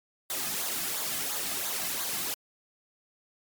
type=noise with flanger; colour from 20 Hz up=white; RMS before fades=-32 dBFS; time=0.3-2.34 s; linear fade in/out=0 ms; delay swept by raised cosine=0.36 to 2.16 ms; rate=2.9 Hz; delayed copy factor=-0.65; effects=MP3 96 kbps